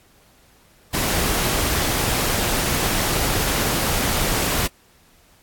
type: noise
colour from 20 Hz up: pink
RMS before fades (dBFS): -21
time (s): 0.93-4.68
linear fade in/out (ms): 20
effects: pink hiss -55 dBFS RMS until 5.42 s + AAC 64 kbps